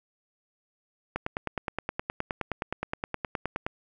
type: click train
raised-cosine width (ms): 0.5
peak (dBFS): -14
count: 25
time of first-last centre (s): 1.16-3.665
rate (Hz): 9.58
effects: none